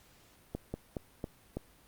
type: slowing click train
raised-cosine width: 2 ms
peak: -22 dBFS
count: 5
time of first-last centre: 0.55-1.57 s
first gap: 190 ms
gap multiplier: 1.2
effects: pink hiss -62 dBFS RMS until 1.87 s + Opus 48 kbps